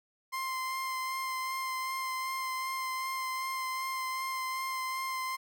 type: tone with vibrato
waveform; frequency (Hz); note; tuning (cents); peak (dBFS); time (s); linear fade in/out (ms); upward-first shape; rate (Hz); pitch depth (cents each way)
30% pulse; 1046.5; C6; 0; -30; 0.32-5.37; 20; sine; 2.6; 15
effects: none